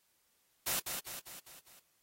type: noise with echo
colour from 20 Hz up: white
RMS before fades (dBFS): -34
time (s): 0.66-0.8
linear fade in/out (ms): 10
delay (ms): 200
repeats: 5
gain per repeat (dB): -5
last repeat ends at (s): 1.8
effects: white hiss -74 dBFS RMS until 2.02 s + AAC 48 kbps